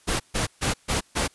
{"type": "noise bursts", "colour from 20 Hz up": "pink", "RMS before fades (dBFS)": -24, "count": 5, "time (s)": [0.07, 1.28], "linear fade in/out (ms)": 20, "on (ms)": 130, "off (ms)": 140, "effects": ["white hiss -58 dBFS RMS until 1.34 s", "resampled to 24000 Hz"]}